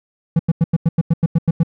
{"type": "tone bursts", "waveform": "triangle", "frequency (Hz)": 164.3, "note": "E3", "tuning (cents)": -5, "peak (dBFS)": -8, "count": 11, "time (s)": [0.36, 1.633], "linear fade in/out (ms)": 5, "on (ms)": 33, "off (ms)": 91, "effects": []}